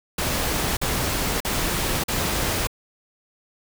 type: noise bursts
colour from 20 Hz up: pink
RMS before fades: -24 dBFS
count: 4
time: 0.18-2.672 s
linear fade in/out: 5 ms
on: 590 ms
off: 44 ms
effects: none